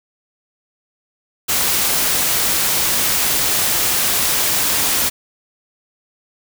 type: noise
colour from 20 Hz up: white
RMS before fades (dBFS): -17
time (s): 1.48-5.1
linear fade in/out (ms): 20
effects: none